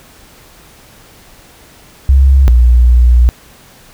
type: tone pair in turn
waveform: sine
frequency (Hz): 67.2 / 60.33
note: C2 / B1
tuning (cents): +47 / -40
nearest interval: major second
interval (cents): 187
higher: first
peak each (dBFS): -3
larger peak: neither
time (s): 2.09-2.48 / 2.48-3.29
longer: second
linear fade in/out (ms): 0
effects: pink hiss -41 dBFS RMS until 3.93 s